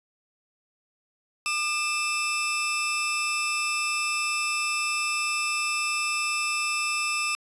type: tone pair together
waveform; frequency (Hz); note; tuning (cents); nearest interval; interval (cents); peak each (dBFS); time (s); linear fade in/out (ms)
sawtooth; 1203.5 / 2637; D6 / E7; +42 / 0; octave + major second; 1358; -26 / -23; 1.46-7.35; 0
effects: resampled to 24000 Hz